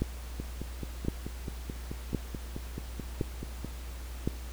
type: two click trains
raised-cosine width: 3 ms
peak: -23 / -15 dBFS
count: 16 / 5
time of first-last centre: 0.4-3.647 / 0.02-4.275 s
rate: 4.62 / 0.94 Hz
effects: added 60 Hz sine -38 dBFS peak until 4.52 s + pink hiss -49 dBFS RMS until 4.52 s